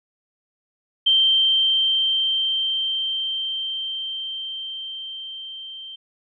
sine tone with level ramp, 3136 Hz, G7, in tune, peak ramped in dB -13 to -34 dBFS, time 1.06-5.96 s, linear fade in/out 10 ms, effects none

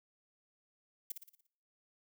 violet noise with echo, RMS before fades -38 dBFS, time 1.1-1.12 s, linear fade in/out 5 ms, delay 58 ms, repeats 6, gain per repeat -6 dB, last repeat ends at 1.468 s, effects noise-tail reverb RT60 0.7 s tail -24 dB re dry

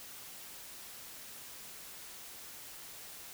silence, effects white hiss -49 dBFS RMS until 3.33 s

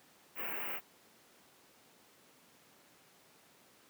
white band-stop noise, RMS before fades -39 dBFS, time 0.35-0.81 s, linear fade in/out 50 ms, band 2900 to 15000 Hz, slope 96 dB/octave, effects pink hiss -63 dBFS RMS until 3.89 s + high-pass 200 Hz 12 dB/octave

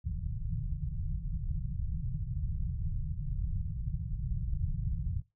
pink low-pass noise, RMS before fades -34 dBFS, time 0.04-5.22 s, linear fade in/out 20 ms, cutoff 170 Hz, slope 96 dB/octave, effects noise-tail reverb RT60 0.2 s tail -19 dB re dry

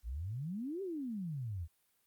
sine exponential two-way sweep, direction up then down, 51.91 to 402.6 to 76.5 Hz, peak -37 dBFS, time 0.03-1.68 s, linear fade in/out 50 ms, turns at 0.82 s, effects white hiss -75 dBFS RMS until 2.06 s + Opus 48 kbps

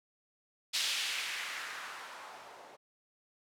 violet noise with low-pass filter sweep, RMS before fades -39 dBFS, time 0.73-2.77 s, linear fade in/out 20 ms, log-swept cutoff 3800 to 600 Hz, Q 1.6, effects none

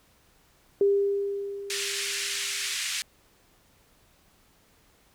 sine tone with exponential decay, 399.9 Hz, G4, 35 cents sharp, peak -17 dBFS, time 0.81-2.75 s, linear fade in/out 2 ms, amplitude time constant 420 ms
pink band-pass noise, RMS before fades -31 dBFS, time 1.7-3.02 s, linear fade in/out 0 ms, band 1900 to 9400 Hz, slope 24 dB/octave
effects pink hiss -62 dBFS RMS until 5.14 s

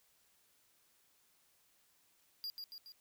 square tone with echo, 4803 Hz, D8, 38 cents sharp, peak -40 dBFS, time 2.44-2.5 s, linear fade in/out 0 ms, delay 140 ms, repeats 3, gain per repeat -4 dB, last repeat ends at 2.92 s, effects white hiss -72 dBFS RMS until 3 s

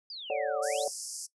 sine exponential two-way sweep, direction down then up, 4978 to 1129 to 4335 Hz, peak -39 dBFS, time 0.1-0.84 s, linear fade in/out 2 ms, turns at 0.6 s
sine chord, D major seventh, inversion second, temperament equal with one note detuned, 440 / 550.2 / 587.3 / 740 Hz, A4 / C#5 / D5 / F#5, 0 / -13 / 0 / 0 cents, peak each -36 / -32 / -32 / -34 dBFS, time 0.3-0.88 s, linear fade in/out 2 ms
pink band-pass noise, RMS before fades -40 dBFS, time 0.62-1.27 s, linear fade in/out 20 ms, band 4900 to 11000 Hz, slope 96 dB/octave
effects noise-tail reverb RT60 0.1 s tail -18 dB re dry

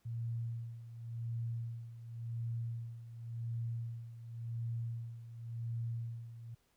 sine tone with tremolo, 116.1 Hz, A#2, 7 cents flat, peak -35 dBFS, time 0.05-6.55 s, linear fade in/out 10 ms, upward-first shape sine, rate 0.91 Hz, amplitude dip 75%, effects pink hiss -75 dBFS RMS until 6.76 s

